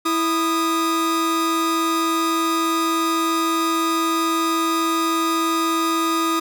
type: tone pair together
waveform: 45% pulse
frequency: 329.6 / 1235.1 Hz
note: E4 / D#6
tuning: 0 / -13 cents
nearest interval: octave + major seventh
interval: 2287 cents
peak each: -21 dBFS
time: 0.05-6.4 s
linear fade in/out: 10 ms
effects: none